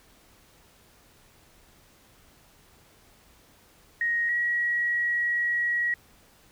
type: tone pair in turn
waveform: sine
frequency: 1876 / 1911 Hz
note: A#6 / A#6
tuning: +11 / +43 cents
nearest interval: unison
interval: 32 cents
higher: second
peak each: -23 / -23 dBFS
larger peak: neither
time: 4.01-4.29 / 4.29-5.94 s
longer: second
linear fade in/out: 2 ms
effects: pink hiss -58 dBFS RMS until 6.51 s